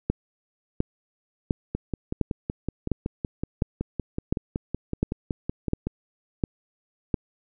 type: two click trains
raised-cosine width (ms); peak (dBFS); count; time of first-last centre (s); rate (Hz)
3; -9 / -14; 11 / 23; 0.1-7.142 / 1.75-5.87; 1.42 / 5.34
effects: none